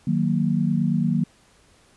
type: chord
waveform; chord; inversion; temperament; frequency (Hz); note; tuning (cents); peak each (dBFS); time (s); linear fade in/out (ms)
sine; D# minor; none; equal; 155.56 / 185 / 233.1; D#3 / F#3 / A#3; 0 / 0 / 0; -23; 0.07-1.24; 5
effects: pink hiss -57 dBFS RMS until 1.96 s + resampled to 24000 Hz